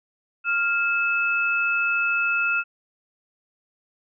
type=tone pair together; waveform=sine; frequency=1396.9 / 2607 Hz; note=F6 / E7; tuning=0 / -20 cents; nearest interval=major seventh; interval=1080 cents; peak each=-22 / -23 dBFS; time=0.44-2.64 s; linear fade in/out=50 ms; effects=none